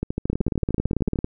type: two click trains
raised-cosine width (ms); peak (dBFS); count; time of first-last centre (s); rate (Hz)
3; -10 / -11; 18 / 16; 0.3-1.244 / 0.03-1.158; 18 / 13.3
effects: none